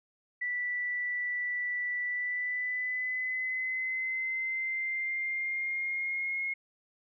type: tone with pitch glide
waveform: sine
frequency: 1967 to 2157 Hz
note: B6 to C#7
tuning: -7 to -48 cents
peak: -30 dBFS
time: 0.41-6.54 s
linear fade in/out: 10 ms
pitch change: +159 cents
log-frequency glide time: 2.03-6.41 s
effects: none